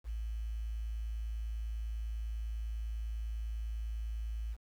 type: tone with quantisation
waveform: sine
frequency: 55 Hz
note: A1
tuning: in tune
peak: -35 dBFS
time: 0.04-4.57 s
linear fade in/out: 50 ms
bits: 10
effects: none